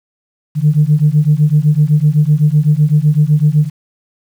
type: beating tone pair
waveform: sine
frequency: 146.7 / 154.6 Hz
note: D3 / D#3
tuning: -2 / -11 cents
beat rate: 7.9 Hz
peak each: -10 dBFS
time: 0.55-3.7 s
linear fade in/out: 50 ms
effects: tanh soft clip ceiling -1 dBFS + 7-bit